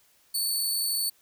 15% pulse tone, 4477 Hz, C#8, 16 cents sharp, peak -19 dBFS, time 0.34-1.1 s, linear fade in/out 10 ms, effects white hiss -63 dBFS RMS until 1.21 s

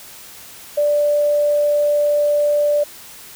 sine tone, 587.3 Hz, D5, in tune, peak -13 dBFS, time 0.77-2.84 s, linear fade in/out 10 ms, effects white hiss -39 dBFS RMS until 3.35 s

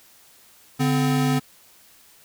square tone pair together, 143.9 / 256.7 Hz, D3 / C4, -35 / -33 cents, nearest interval minor seventh, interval 1002 cents, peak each -22 dBFS, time 0.79-1.4 s, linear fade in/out 20 ms, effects white hiss -53 dBFS RMS until 2.24 s

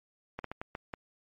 slowing click train, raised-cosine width 0.5 ms, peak -22 dBFS, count 6, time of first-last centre 0.39-0.938 s, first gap 53 ms, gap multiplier 1.37, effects MP3 48 kbps

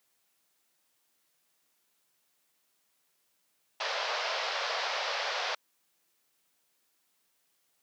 pink band-pass noise, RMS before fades -33 dBFS, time 3.8-5.55 s, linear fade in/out 5 ms, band 510 to 5400 Hz, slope 48 dB/octave, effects white hiss -74 dBFS RMS until 7.82 s + high-pass 150 Hz 12 dB/octave

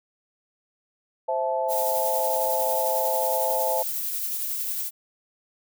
sine chord, A minor, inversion first, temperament equal with one note detuned, 523.3 / 659.3 / 869.4 Hz, C5 / E5 / A5, 0 / 0 / -21 cents, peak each -27 dBFS, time 1.28-3.83 s, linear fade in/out 10 ms
violet noise with tremolo, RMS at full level -28 dBFS, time 1.68-4.91 s, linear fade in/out 50 ms, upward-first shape sine, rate 11 Hz, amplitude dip 25%
effects none

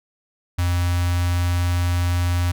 square tone with notch filter, 87.9 Hz, F2, 12 cents sharp, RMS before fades -20 dBFS, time 0.58-2.52 s, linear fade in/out 10 ms, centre 400 Hz, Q 0.61, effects none

